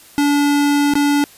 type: tone with dropouts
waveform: square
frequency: 288 Hz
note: D4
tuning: 34 cents flat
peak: -13 dBFS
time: 0.18-1.24 s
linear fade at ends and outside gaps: 0 ms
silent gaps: 0.937-0.954 s
effects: white hiss -44 dBFS RMS until 1.37 s + resampled to 32000 Hz